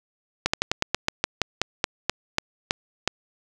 slowing click train, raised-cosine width 0.2 ms, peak -3 dBFS, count 15, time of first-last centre 0.46-3.076 s, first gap 75 ms, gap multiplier 1.13, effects none

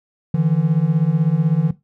triangle beating tone pair, 150 / 166 Hz, D3 / E3, +37 / +12 cents, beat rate 16 Hz, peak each -15 dBFS, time 0.34-1.71 s, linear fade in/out 5 ms, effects noise-tail reverb RT60 0.2 s tail -17 dB re dry

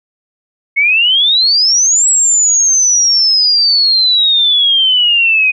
sine exponential two-way sweep, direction up then down, 2172 to 7800 to 2483 Hz, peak -7 dBFS, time 0.76-5.52 s, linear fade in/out 20 ms, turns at 2.08 s, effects none

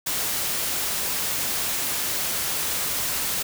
white noise, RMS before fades -26 dBFS, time 0.06-3.43 s, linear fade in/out 10 ms, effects none

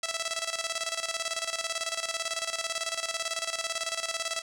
5% pulse tone with tremolo, 659.3 Hz, E5, in tune, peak -17 dBFS, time 0.03-4.42 s, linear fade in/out 5 ms, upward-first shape square, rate 18 Hz, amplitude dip 70%, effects low-pass 12000 Hz 12 dB/octave

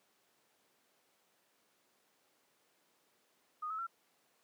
sine tone with pitch steps, 1236 / 1294.5 / 1355.7 Hz, D#6 / E6 / E6, -12 / -32 / +48 cents, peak -37 dBFS, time 3.62-3.869 s, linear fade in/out 10 ms, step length 83 ms, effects pink hiss -73 dBFS RMS until 4.43 s + high-pass 300 Hz 12 dB/octave

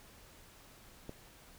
click, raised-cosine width 2 ms, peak -29 dBFS, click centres 1.094 s, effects pink hiss -58 dBFS RMS until 1.58 s

